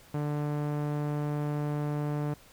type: tone with low-pass filter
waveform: sawtooth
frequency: 147.7 Hz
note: D3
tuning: 10 cents sharp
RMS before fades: -31 dBFS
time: 0.14-2.34 s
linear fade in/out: 5 ms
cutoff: 1200 Hz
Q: 0.63
effects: pink hiss -56 dBFS RMS until 2.52 s